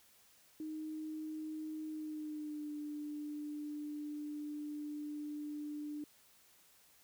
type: tone with pitch glide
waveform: sine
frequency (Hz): 311.1 to 297.1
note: D#4 to D4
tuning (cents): 0 to +20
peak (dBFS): -40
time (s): 0.6-6.04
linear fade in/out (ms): 2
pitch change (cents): -80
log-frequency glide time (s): 1.88-2.73
effects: white hiss -66 dBFS RMS until 7.03 s